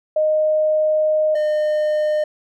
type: tone pair in turn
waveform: sine / triangle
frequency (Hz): 618 / 608.1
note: D#5 / D#5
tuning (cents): -12 / -40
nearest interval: unison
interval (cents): 28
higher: first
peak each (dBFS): -14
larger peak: neither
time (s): 0.16-1.35 / 1.35-2.24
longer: first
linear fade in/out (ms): 5
effects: none